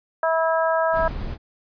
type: harmonic tone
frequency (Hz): 325.1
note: E4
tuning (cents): -24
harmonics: 2 / 3 / 4 / 5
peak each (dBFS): -20 / -24 / -26 / -28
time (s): 0.23-1.08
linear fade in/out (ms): 2
type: noise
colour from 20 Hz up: brown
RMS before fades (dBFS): -29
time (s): 0.92-1.38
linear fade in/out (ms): 50
effects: resampled to 11025 Hz